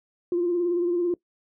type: tone with vibrato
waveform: sine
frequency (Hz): 349.2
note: F4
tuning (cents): 0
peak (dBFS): -20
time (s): 0.32-1.14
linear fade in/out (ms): 2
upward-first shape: sine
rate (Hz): 18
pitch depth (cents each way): 41
effects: noise-tail reverb RT60 0.1 s tail -21 dB re dry + tanh soft clip ceiling -16 dBFS